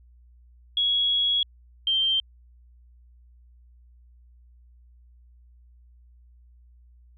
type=tone pair in turn; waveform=sine; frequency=3334 / 3147 Hz; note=G#7 / G7; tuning=+6 / +6 cents; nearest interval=minor second; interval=100 cents; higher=first; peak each=-20 dBFS; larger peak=neither; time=0.77-1.43 / 1.87-2.2 s; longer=first; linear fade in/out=2 ms; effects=added 60 Hz sine -51 dBFS peak until 7.17 s